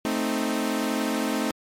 sawtooth chord, A diminished, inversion none, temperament equal, 220 / 261.6 / 311.1 Hz, A3 / C4 / Eb4, 0 / 0 / 0 cents, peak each -24 / -24 / -25 dBFS, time 0.05-1.51 s, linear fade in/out 0 ms, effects MP3 64 kbps

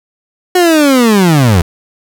30% pulse linear sweep, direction down, 368.5 to 78.5 Hz, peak -3 dBFS, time 0.55-1.62 s, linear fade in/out 5 ms, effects none

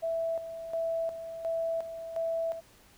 sine tone with tremolo, 659.3 Hz, E5, in tune, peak -28 dBFS, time 0.02-2.61 s, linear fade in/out 20 ms, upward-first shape square, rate 1.4 Hz, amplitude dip 65%, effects pink hiss -59 dBFS RMS until 2.97 s

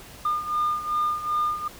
sine beating tone pair, 1210 / 1212.6 Hz, D#6 / D#6, -49 / -45 cents, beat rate 2.6 Hz, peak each -27 / -23 dBFS, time 0.25-1.68 s, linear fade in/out 5 ms, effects tanh soft clip ceiling -18 dBFS + pink hiss -45 dBFS RMS until 1.79 s

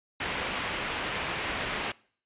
white low-pass noise, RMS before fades -33 dBFS, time 0.2-1.92 s, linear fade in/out 5 ms, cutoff 3000 Hz, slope 24 dB/octave, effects noise-tail reverb RT60 0.5 s tail -23 dB re dry + resampled to 8000 Hz

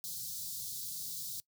white band-stop noise, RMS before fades -41 dBFS, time 0.04-1.4 s, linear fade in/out 0 ms, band 180 to 3800 Hz, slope 48 dB/octave, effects noise-tail reverb RT60 0.1 s tail -22 dB re dry + high-pass 100 Hz 12 dB/octave

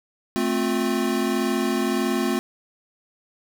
square chord, F major, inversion first, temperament equal with one note detuned, 220 / 261.6 / 355.1 Hz, A3 / C4 / F4, 0 / 0 / +29 cents, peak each -26 dBFS, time 0.36-2.39 s, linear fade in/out 0 ms, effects none

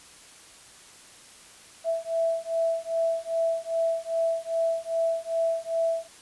sine beating tone pair, 659.3 / 661.8 Hz, E5 / E5, 0 / +7 cents, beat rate 2.5 Hz, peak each -27 dBFS, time 1.84-6.08 s, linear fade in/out 50 ms, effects white hiss -50 dBFS RMS until 6.21 s + resampled to 24000 Hz

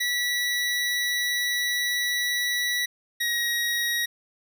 25% pulse tone pair in turn, 1949 / 1894.6 Hz, B6 / A#6, -23 / +28 cents, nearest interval unison, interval 49 cents, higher first, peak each -20 dBFS, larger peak neither, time 0-2.86 / 3.2-4.06 s, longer first, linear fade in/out 10 ms, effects none

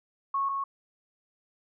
sine tone pair in turn, 1100 / 1100 Hz, C#6 / C#6, -14 / -14 cents, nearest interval unison, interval 0 cents, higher neither, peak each -25 / -28 dBFS, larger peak first, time 0.34-0.49 / 0.49-0.64 s, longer neither, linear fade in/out 5 ms, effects none

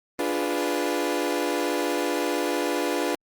30% pulse chord, D diminished seventh, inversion none, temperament equal, 293.7 / 349.2 / 415.3 / 493.9 Hz, D4 / F4 / Ab4 / Cb5, 0 / 0 / 0 / 0 cents, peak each -26 / -26 / -29 / -27 dBFS, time 0.19-3.15 s, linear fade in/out 2 ms, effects Opus 24 kbps

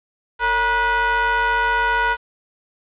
square ring-modulated tone, 252.1 Hz, B3, 36 cents sharp, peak -14 dBFS, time 0.39-2.17 s, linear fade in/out 50 ms, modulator 1210 Hz, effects resampled to 8000 Hz + 8-bit

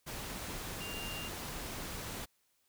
sine tone in noise, 2794 Hz, F7, in tune, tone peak -43 dBFS, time 0.8-1.29 s, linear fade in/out 20 ms, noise pink, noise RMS -42 dBFS, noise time 0.06-2.26 s, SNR -4 dB, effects white hiss -75 dBFS RMS until 2.68 s

